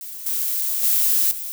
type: noise with level steps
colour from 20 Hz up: violet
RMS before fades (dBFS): -34 / -23 / -18 / -30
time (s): 0.01-1.52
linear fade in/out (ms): 0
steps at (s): 0.26 / 0.83 / 1.31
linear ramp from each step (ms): 5
effects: none